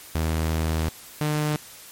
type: tone pair in turn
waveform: sawtooth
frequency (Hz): 79.9 / 150.83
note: D#2 / D3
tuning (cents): +47 / +47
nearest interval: major seventh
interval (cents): 1100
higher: second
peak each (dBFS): -18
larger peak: neither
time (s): 0.15-0.89 / 1.21-1.56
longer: first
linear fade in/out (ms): 0
effects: white hiss -44 dBFS RMS until 1.91 s + MP3 64 kbps